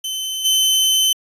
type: tone with level steps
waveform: sawtooth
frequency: 3062 Hz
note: G7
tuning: 41 cents flat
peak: -19 / -10 dBFS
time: 0.04-1.13 s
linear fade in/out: 5 ms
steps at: 0.44 s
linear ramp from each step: 20 ms
effects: resampled to 32000 Hz